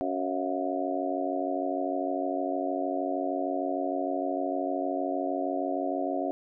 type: harmonic tone with a mistuned harmonic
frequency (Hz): 93.1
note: F#2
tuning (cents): +11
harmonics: 3 / 4 / 5 / 6 / 7 / 8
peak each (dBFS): -32 / -35 / -42 / -36 / -33 / -34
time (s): 0.01-6.31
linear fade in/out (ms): 0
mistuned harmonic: 8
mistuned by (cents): -63
effects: none